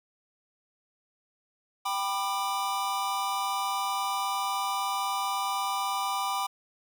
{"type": "chord", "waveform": "square", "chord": "G major", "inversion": "none", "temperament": "equal with one note detuned", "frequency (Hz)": [784, 987.8, 1196.6], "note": ["G5", "B5", "D6"], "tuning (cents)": [0, 0, 32], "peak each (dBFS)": -33, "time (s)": [1.85, 6.47], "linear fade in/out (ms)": 10, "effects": []}